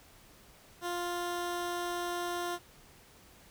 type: tone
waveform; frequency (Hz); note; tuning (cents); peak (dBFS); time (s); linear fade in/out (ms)
15% pulse; 350.3; F4; +5; -27; 0.81-2.59; 50
effects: pink hiss -58 dBFS RMS until 3.5 s